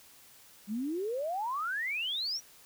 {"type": "exponential sweep", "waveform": "sine", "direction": "up", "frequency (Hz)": [197, 5920], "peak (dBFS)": -31, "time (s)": [0.67, 2.41], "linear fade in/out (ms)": 50, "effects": ["white hiss -57 dBFS RMS until 2.65 s"]}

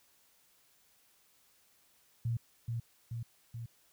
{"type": "tone with echo", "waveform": "sine", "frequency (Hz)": 116.54, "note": "A#2", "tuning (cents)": 0, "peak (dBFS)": -30, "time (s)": [2.25, 2.37], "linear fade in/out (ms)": 5, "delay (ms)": 430, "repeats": 3, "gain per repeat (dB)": -3, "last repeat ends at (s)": 3.66, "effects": ["white hiss -68 dBFS RMS until 3.92 s"]}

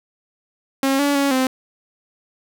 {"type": "tone with pitch steps", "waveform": "sawtooth", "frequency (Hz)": [270.7, 285.3, 279.3, 259.7], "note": ["C#4", "C#4", "C#4", "C4"], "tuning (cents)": [-41, 50, 13, -13], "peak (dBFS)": -12, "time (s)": [0.83, 1.47], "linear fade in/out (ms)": 2, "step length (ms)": 160, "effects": []}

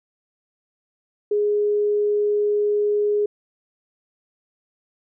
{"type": "tone", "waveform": "sine", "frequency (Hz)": 415.3, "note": "G#4", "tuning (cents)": 0, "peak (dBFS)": -17, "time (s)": [1.31, 3.26], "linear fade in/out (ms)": 5, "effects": []}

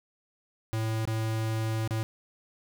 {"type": "tone with dropouts", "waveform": "square", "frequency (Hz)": 111, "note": "A2", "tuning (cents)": 16, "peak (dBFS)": -28, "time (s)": [0.73, 2.03], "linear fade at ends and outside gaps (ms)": 0, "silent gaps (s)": [[1.053, 1.075], [1.876, 1.908]], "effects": []}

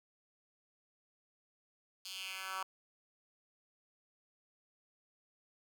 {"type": "tone with high-pass filter sweep", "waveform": "10% pulse", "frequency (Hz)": 189.6, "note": "F#3", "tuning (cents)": 43, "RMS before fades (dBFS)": -43, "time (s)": [2.05, 2.63], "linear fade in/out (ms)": 2, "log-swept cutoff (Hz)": [4100, 1100], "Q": 2.6, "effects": []}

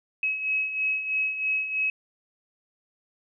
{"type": "beating tone pair", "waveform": "sine", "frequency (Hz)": [2559, 2562.1], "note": ["D#7", "E7"], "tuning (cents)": [48, -50], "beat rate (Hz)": 3.1, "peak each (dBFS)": [-32, -25], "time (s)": [0.23, 1.9], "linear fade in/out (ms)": 2, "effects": []}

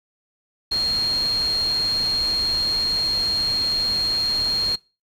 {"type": "tone in noise", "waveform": "sine", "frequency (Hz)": 4237, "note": "C8", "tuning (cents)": 21, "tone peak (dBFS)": -19, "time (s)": [0.71, 4.76], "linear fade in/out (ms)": 10, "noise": "pink", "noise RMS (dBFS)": -34, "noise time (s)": [0.71, 4.76], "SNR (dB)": 12, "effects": ["noise-tail reverb RT60 0.3 s tail -23 dB re dry", "low-pass 12000 Hz 12 dB/octave"]}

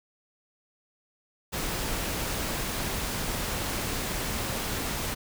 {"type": "noise", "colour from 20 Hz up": "pink", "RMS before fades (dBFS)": -31, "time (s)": [1.52, 5.15], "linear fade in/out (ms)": 20, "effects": []}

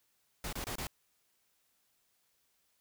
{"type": "noise bursts", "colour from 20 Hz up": "pink", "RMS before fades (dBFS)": -39, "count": 4, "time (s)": [0.44, 0.87], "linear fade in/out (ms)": 2, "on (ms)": 88, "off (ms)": 26, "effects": ["white hiss -75 dBFS RMS until 2.8 s"]}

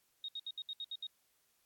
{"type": "tone bursts", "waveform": "sine", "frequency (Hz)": 3736, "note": "A#7", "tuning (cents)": 3, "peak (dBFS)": -39, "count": 8, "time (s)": [0.24, 1.068], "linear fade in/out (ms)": 2, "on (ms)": 44, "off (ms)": 68, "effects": ["white hiss -75 dBFS RMS until 1.65 s", "AAC 64 kbps"]}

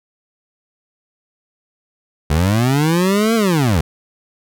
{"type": "linear two-way sweep", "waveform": "25% pulse", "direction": "up then down", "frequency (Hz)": [70.7, 232.1, 70.7], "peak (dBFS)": -9, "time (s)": [2.3, 3.81], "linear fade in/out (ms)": 5, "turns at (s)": 3.35, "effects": []}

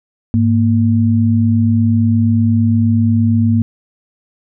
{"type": "tone pair together", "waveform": "sine", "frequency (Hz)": [103.2, 231.7], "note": ["G#2", "A#3"], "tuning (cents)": [-10, -10], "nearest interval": "octave + major second", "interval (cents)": 1400, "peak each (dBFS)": -12, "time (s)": [0.34, 3.62], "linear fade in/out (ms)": 0, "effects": []}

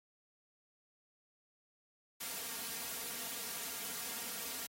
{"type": "noise with comb filter", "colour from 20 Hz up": "white", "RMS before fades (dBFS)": -42, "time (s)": [2.2, 4.67], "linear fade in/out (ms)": 10, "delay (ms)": 4.3, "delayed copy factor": 0.8, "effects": ["high-pass 80 Hz 12 dB/octave", "AAC 48 kbps"]}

